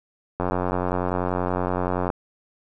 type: click train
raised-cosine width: 1 ms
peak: -10 dBFS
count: 155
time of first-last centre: 0.4-2.102 s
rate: 90.5 Hz
effects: none